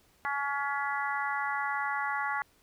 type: harmonic tone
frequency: 281.8 Hz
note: C#4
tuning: 29 cents sharp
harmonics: 3 / 4 / 5 / 6 / 7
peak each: -34 / -35 / -36 / -37 / -37 dBFS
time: 0.25-2.42 s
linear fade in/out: 0 ms
effects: pink hiss -65 dBFS RMS until 2.62 s